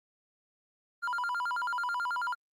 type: tone with vibrato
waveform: triangle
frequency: 1174.7 Hz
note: D6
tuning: in tune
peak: -28 dBFS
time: 1.02-2.35 s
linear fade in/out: 20 ms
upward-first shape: square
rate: 9.2 Hz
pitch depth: 300 cents each way
effects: Opus 32 kbps